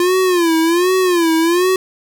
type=tone with vibrato; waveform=square; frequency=348 Hz; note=F4; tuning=6 cents flat; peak=-12 dBFS; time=0-1.76 s; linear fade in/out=2 ms; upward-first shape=sine; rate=1.3 Hz; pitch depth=130 cents each way; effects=8-bit